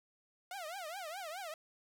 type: tone with vibrato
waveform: sawtooth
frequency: 698.5 Hz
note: F5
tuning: in tune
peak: -38 dBFS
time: 0.51-1.54 s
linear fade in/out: 2 ms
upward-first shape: triangle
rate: 4.8 Hz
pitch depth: 280 cents each way
effects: none